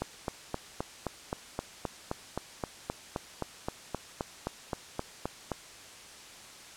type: click train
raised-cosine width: 1 ms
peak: -17 dBFS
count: 22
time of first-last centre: 0.02-5.517 s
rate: 3.82 Hz
effects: white hiss -49 dBFS RMS until 6.76 s + low-pass 8000 Hz 12 dB/octave